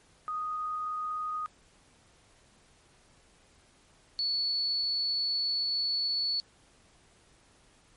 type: tone pair in turn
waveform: sine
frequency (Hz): 1243 / 4430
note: D#6 / C#8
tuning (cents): -2 / -2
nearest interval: octave + minor seventh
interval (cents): 2200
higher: second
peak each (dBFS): -31 / -27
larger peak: second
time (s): 0.28-1.46 / 4.19-6.4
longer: second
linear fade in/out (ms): 0
effects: pink hiss -62 dBFS RMS until 7.96 s + MP3 48 kbps